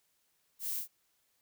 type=noise with echo; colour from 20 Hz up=violet; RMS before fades=-39 dBFS; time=0.59-0.83 s; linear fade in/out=50 ms; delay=25 ms; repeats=2; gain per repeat=-2 dB; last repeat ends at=0.88 s; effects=white hiss -75 dBFS RMS until 1.41 s